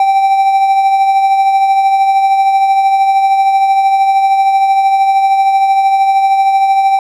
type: tone with tremolo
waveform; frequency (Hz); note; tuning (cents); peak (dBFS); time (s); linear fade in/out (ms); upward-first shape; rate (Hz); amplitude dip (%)
triangle; 780; G5; -9; -3; 0-6.99; 2; triangle; 13; 45
effects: none